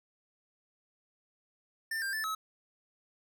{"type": "tone with pitch steps", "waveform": "square", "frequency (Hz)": [1791, 1590, 1755, 1288], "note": ["A6", "G6", "A6", "E6"], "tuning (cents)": [30, 24, -5, -41], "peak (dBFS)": -33, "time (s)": [1.91, 2.35], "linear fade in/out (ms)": 5, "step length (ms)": 110, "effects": []}